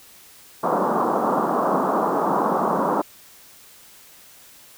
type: band-pass noise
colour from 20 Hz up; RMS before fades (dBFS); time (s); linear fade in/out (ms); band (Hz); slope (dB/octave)
white; -21; 0.63-3.02; 10; 170 to 1200; 48
effects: white hiss -48 dBFS RMS until 4.77 s